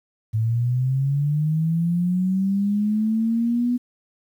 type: linear sweep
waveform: sine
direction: up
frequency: 108.3 to 246.9 Hz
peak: -18 dBFS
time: 0.33-3.78 s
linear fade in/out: 20 ms
effects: 9-bit

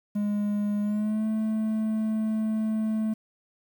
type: tone with pitch glide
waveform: triangle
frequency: 206.8 to 218.3 Hz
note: G#3 to A3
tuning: -7 to -13 cents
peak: -22 dBFS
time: 0.15-3.14 s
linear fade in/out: 10 ms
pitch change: +94 cents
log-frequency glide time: 0.82-1.26 s
effects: 9-bit

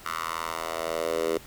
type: tone with high-pass filter sweep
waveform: 10% pulse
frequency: 82 Hz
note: E2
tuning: 9 cents flat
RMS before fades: -30 dBFS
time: 0.05-1.38 s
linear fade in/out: 10 ms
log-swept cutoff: 1300 to 410 Hz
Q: 3
effects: pink hiss -48 dBFS RMS until 1.46 s

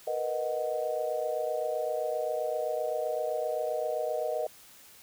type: chord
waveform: sine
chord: B major seventh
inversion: third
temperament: equal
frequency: 466.2 / 493.9 / 622.3 / 740 Hz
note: A#4 / B4 / D#5 / F#5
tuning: 0 / 0 / 0 / 0 cents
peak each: -36 / -35 / -31 / -37 dBFS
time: 0.07-4.47 s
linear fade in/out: 5 ms
effects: white hiss -54 dBFS RMS until 5.02 s

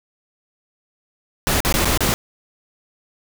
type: noise with dropouts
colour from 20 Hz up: pink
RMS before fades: -18 dBFS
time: 1.47-2.14 s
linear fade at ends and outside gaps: 0 ms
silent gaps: 1.604-1.649 / 1.725-1.741 / 1.847-1.855 / 1.975-2.006 s
effects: none

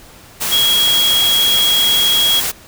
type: tone in noise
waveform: sine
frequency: 3306 Hz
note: G#7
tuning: 9 cents flat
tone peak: -11 dBFS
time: 0.51-2.41 s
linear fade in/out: 20 ms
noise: white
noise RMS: -19 dBFS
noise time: 0.4-2.52 s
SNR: +5 dB
effects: pink hiss -41 dBFS RMS until 2.67 s

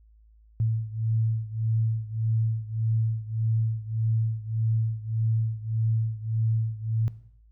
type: beating tone pair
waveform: sine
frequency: 111.1 / 112.8 Hz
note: A2 / A2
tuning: +17 / +44 cents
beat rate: 1.7 Hz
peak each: -25 / -29 dBFS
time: 0.6-7.08 s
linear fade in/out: 0 ms
effects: noise-tail reverb RT60 0.7 s tail -17 dB re dry + added 54 Hz sine -53 dBFS peak until 7.51 s

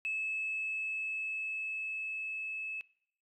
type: tone with level ramp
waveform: sine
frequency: 2600 Hz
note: E7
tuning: 24 cents flat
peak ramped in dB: -31 to -36 dBFS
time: 0.05-2.81 s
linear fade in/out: 0 ms
effects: noise-tail reverb RT60 0.7 s tail -22 dB re dry + tanh soft clip ceiling -28 dBFS

